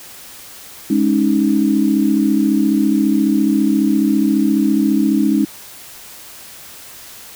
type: chord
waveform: sine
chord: Ab suspended fourth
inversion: none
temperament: just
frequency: 207.7 / 276.9 / 311.5 Hz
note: Ab3 / Db4 / Eb4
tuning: 0 / -2 / +2 cents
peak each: -16 dBFS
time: 0.9-5.45 s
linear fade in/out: 5 ms
effects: white hiss -37 dBFS RMS until 7.35 s